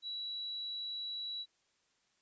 sine tone, 3917 Hz, B7, 15 cents flat, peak -38 dBFS, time 0.02-1.46 s, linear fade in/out 50 ms, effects white hiss -75 dBFS RMS until 2.21 s + resampled to 16000 Hz

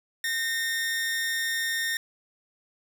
sawtooth tone with amplitude modulation, 1833 Hz, A#6, 30 cents flat, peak -21 dBFS, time 0.24-1.97 s, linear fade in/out 2 ms, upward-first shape sine, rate 282 Hz, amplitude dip 35%, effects 9-bit

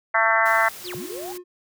harmonic tone, 223.9 Hz, A3, 30 cents sharp, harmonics 3 / 4 / 5 / 6 / 7 / 8 / 9, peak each -24 / -24 / -24 / -24 / -24 / -24 / -24 dBFS, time 0.14-0.69 s, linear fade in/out 10 ms
white noise, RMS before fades -39 dBFS, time 0.45-1.38 s, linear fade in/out 10 ms
triangle tone, 358.2 Hz, F4, 44 cents sharp, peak -31 dBFS, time 0.83-1.44 s, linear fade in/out 50 ms
sine linear two-way sweep, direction down then up, 5480 to 110 to 836 Hz, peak -34 dBFS, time 0.84-1.33 s, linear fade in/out 10 ms, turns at 0.95 s
effects none

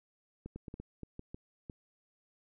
clicks, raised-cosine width 3 ms, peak -30 dBFS, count 9, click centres 0.46 / 0.56 / 0.682 / 0.741 / 0.8 / 1.033 / 1.194 / 1.345 / 1.698 s, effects none

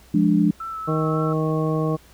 sine chord, D diminished, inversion first, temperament equal, 174.61 / 207.7 / 293.7 Hz, F3 / Ab3 / D4, 0 / 0 / 0 cents, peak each -19 dBFS, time 0.14-0.51 s, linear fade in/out 5 ms
sine tone with vibrato, 1318.5 Hz, E6, in tune, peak -28 dBFS, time 0.6-1.33 s, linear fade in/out 5 ms, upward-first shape sine, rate 3.6 Hz, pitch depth 22 cents each way
harmonic tone, 157 Hz, D#3, 16 cents sharp, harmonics 1 / 2 / 3 / 4 / 5 / 7, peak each -22 / -26 / -26 / -30 / -37 / -31 dBFS, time 0.87-1.97 s, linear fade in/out 20 ms
effects added 60 Hz sine -52 dBFS peak until 2.13 s + pink hiss -52 dBFS RMS until 2.13 s

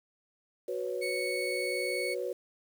sine chord, F# suspended fourth, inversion none, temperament equal, 370 / 493.9 / 554.4 Hz, F#4 / B4 / C#5, 0 / 0 / 0 cents, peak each -36 / -35 / -37 dBFS, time 0.68-2.33 s, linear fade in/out 5 ms
35% pulse tone, 2217 Hz, C#7, in tune, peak -32 dBFS, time 1.01-2.15 s, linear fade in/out 20 ms
effects 9-bit

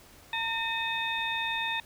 harmonic tone with a mistuned harmonic, 910 Hz, A#5, 42 cents flat, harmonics 1 / 2 / 3 / 4, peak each -34 / -34 / -34 / -34 dBFS, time 0.33-1.8 s, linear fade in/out 2 ms, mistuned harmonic 3, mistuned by -120 cents, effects pink hiss -54 dBFS RMS until 1.85 s

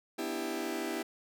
sawtooth chord, E minor seventh, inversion second, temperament just, 247.2 / 296.7 / 329.6 / 395.6 Hz, B3 / D4 / E4 / G4, +2 / +18 / 0 / +16 cents, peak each -37 / -37 / -33 / -35 dBFS, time 0.18-1.03 s, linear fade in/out 10 ms, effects none

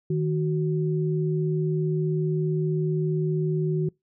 sine tone pair together, 156.15 / 371.4 Hz, D#3 / F#4, +7 / +7 cents, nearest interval octave + minor third, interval 1500 cents, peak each -23 / -27 dBFS, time 0.1-3.89 s, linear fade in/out 5 ms, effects noise-tail reverb RT60 0.2 s tail -26 dB re dry

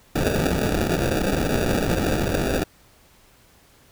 white noise with sample-and-hold, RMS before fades -22 dBFS, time 0.15-2.64 s, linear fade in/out 10 ms, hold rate 1050 Hz, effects pink hiss -55 dBFS RMS until 3.91 s

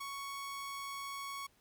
sawtooth tone, 1111 Hz, C#6, 4 cents sharp, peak -37 dBFS, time 0-1.47 s, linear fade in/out 10 ms, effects pink hiss -70 dBFS RMS until 1.6 s

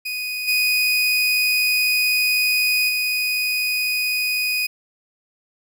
30% pulse tone with level steps, 2489 Hz, D#7, in tune, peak -22 / -14 / -17 dBFS, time 0.05-4.67 s, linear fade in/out 10 ms, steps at 0.47 / 2.88 s, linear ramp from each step 20 ms, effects none

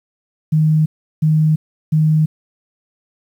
sine tone bursts, 155.56 Hz, D#3, in tune, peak -10 dBFS, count 3, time 0.52-2.26 s, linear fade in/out 10 ms, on 340 ms, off 360 ms, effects 8-bit

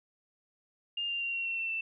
sine tone with pitch steps, 2812 / 2788 / 2764 / 2740 / 2716 / 2693 / 2670 Hz, F7 / F7 / F7 / F7 / F7 / E7 / E7, +11 / -4 / -19 / -34 / -49 / +36 / +22 cents, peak -31 dBFS, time 0.97-1.81 s, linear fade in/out 5 ms, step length 120 ms, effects none

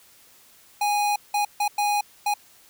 square tone bursts at uneven times, 826 Hz, G#5, 10 cents flat, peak -21 dBFS, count 5, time 0.81-1.16 / 1.34-1.45 / 1.6-1.68 / 1.78-2.01 / 2.26-2.34 s, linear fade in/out 5 ms, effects white hiss -54 dBFS RMS until 2.69 s

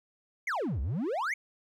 triangle exponential two-way sweep, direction down then up, 2297 to 60 to 2297 Hz, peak -27 dBFS, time 0.47-1.34 s, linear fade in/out 5 ms, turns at 0.81 s, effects none

